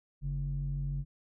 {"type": "tone with low-pass filter", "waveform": "square", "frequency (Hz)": 46.67, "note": "F#1", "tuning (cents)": 16, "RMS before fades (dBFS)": -34, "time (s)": [0.21, 1.05], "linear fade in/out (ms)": 50, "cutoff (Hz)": 150, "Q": 4.8, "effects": []}